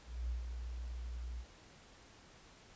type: tone with ADSR envelope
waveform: sine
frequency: 59.9 Hz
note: A#1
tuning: 48 cents sharp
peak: -34 dBFS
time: 0.03-1.46 s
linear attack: 270 ms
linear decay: 120 ms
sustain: -6 dB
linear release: 72 ms
effects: pink hiss -60 dBFS RMS until 2.75 s + resampled to 16000 Hz